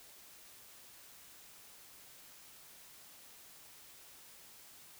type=silence; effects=white hiss -57 dBFS RMS until 4.99 s